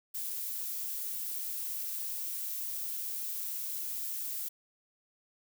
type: noise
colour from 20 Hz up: violet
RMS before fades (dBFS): -37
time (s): 0.14-4.49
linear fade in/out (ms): 10
effects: none